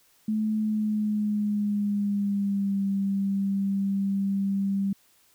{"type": "tone with pitch glide", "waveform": "sine", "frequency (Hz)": [215.8, 196.75], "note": ["A3", "G3"], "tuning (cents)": [-33, 7], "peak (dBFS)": -23, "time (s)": [0.28, 4.93], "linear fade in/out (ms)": 5, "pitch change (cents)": -160, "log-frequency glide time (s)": [0.56, 2.83], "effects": ["white hiss -62 dBFS RMS until 5.34 s"]}